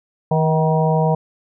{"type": "harmonic tone with a mistuned harmonic", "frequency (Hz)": 159, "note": "D#3", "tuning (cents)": 38, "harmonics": [1, 3, 4, 5, 6], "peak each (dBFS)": [-16, -21, -22, -23, -24], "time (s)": [0.31, 1.15], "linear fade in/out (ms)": 5, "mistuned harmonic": 5, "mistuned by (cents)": -56, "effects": []}